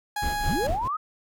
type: tone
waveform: 30% pulse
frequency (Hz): 830.6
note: G#5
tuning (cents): 0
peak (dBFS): -24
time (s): 0.16-0.67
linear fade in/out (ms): 5
type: noise with tremolo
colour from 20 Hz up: brown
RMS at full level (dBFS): -27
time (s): 0.22-0.88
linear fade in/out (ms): 5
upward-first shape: sine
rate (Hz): 4.7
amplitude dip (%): 80
type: linear sweep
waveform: sine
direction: up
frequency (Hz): 37.66 to 1300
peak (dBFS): -25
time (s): 0.45-0.97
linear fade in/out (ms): 10
effects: none